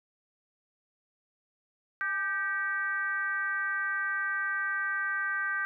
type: tone with frequency modulation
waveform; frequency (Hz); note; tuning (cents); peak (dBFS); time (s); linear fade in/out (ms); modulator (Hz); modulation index
sine; 1560; G6; -9; -28; 2.01-5.65; 0; 364; 0.82
effects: none